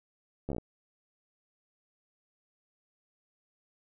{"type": "slowing click train", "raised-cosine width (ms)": 2, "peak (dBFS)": -22, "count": 7, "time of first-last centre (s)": [0.49, 0.583], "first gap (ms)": 13, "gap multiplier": 1.07, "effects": []}